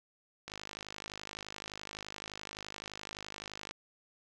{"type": "click train", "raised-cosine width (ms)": 0.2, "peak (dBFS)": -24, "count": 168, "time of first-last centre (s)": [0.48, 3.71], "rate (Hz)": 51.7, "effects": []}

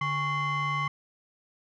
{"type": "tone with frequency modulation", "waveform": "sine", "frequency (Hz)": 1108.7, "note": "C#6", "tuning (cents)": 0, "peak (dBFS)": -24, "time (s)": [0.01, 0.88], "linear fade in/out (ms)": 5, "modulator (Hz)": 964, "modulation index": 1.1, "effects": ["tanh soft clip ceiling -24 dBFS"]}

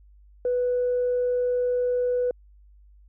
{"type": "tone", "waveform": "sine", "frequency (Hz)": 493.9, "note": "B4", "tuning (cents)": 0, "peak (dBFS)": -20, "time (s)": [0.45, 2.31], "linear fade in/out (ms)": 2, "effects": ["tanh soft clip ceiling -17 dBFS", "added 50 Hz sine -50 dBFS peak until 3.08 s"]}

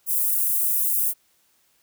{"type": "high-pass noise", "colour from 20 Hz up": "white", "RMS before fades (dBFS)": -22, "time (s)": [0.06, 1.14], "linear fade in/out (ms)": 50, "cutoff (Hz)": 10000, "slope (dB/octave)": 24, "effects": ["white hiss -64 dBFS RMS until 1.82 s"]}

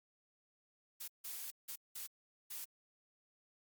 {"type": "noise bursts at uneven times", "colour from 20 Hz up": "blue", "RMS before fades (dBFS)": -45, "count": 5, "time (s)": [[1, 1.08], [1.24, 1.51], [1.68, 1.76], [1.95, 2.07], [2.5, 2.65]], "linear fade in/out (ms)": 10, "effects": ["Opus 48 kbps"]}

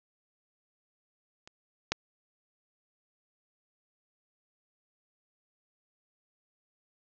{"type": "clicks", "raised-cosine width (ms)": 0.2, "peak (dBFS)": [-30, -10], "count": 2, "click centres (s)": [1.475, 1.92], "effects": ["resampled to 16000 Hz", "8-bit"]}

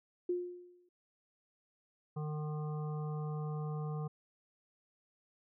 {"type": "tone with exponential decay", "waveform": "sine", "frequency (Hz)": 355.5, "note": "F4", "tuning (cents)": 31, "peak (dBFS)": -29, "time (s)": [0.29, 0.89], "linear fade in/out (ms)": 5, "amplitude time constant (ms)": 130}
{"type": "harmonic tone", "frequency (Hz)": 151.7, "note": "D#3", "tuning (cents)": -44, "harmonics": [1, 3, 5, 7, 8], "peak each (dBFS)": [-36, -46, -50, -53, -54], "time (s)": [2.16, 4.08], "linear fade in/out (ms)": 10}
{"effects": []}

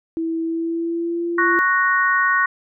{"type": "tone with pitch glide", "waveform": "sine", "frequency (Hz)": [327.4, 342.1], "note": ["E4", "F4"], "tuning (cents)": [-12, -36], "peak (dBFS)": -20, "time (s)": [0.17, 1.59], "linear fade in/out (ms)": 0, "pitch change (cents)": 76, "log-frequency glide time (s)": [0.43, 1.26]}
{"type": "chord", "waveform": "sine", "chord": "F# major", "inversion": "second", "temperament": "equal", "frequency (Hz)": [1108.7, 1480, 1864.7], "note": ["C#6", "F#6", "A#6"], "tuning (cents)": [0, 0, 0], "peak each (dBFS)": -19, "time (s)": [1.38, 2.46], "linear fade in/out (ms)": 5}
{"effects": []}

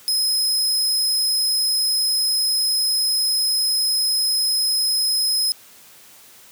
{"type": "tone", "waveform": "sawtooth", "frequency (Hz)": 5110, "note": "D#8", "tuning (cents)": 45, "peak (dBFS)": -15, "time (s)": [0.08, 5.52], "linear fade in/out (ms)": 0, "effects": ["white hiss -47 dBFS RMS until 6.51 s", "high-pass 80 Hz 12 dB/octave"]}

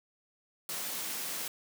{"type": "high-pass noise", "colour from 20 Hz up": "white", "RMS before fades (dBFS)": -37, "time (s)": [0.69, 1.48], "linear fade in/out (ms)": 2, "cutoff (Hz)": 140, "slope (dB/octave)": 96, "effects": []}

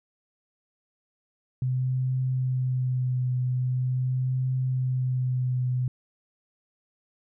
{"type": "tone with vibrato", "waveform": "sine", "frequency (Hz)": 127.7, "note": "C3", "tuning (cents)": -42, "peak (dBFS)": -23, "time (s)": [1.62, 5.88], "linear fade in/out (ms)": 2, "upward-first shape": "triangle", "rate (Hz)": 0.43, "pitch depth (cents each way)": 24, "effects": []}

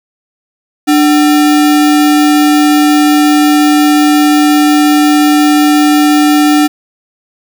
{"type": "tone with sample-and-hold", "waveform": "sine", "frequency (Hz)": 297.2, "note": "D4", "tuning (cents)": 21, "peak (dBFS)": -4, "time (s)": [0.87, 6.68], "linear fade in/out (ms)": 20, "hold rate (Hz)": 1050, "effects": []}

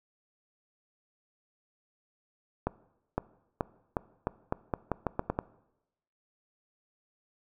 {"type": "accelerating click train", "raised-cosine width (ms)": 1, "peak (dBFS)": -14, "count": 12, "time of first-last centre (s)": [2.67, 5.389], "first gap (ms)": 510, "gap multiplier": 0.84, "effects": ["noise-tail reverb RT60 0.9 s tail -20 dB re dry"]}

